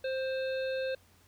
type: harmonic tone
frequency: 525 Hz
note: C5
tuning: 6 cents sharp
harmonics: 1 / 3 / 5 / 7 / 8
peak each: -31 / -41 / -45 / -48 / -49 dBFS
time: 0.04-0.95 s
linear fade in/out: 5 ms
effects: added 88 Hz sine -64 dBFS peak until 1.27 s + pink hiss -64 dBFS RMS until 1.27 s